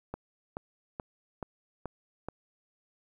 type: click train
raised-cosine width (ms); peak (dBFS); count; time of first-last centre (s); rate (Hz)
1; -22; 6; 0.14-2.286; 2.33
effects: 10-bit